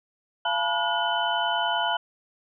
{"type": "tone cluster", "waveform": "sine", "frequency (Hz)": [688, 861, 971, 1447, 3025], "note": ["F5", "A5", "B5", "F#6", "F#7"], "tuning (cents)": [-26, -38, -30, -39, 38], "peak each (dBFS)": -29, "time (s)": [0.45, 1.97], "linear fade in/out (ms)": 5, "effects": []}